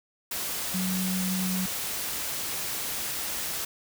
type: tone in noise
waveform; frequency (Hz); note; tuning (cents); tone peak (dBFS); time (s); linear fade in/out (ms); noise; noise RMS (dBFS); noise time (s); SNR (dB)
sine; 186; F#3; +9; -27; 0.74-1.66; 5; white; -32; 0.31-3.65; +2
effects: none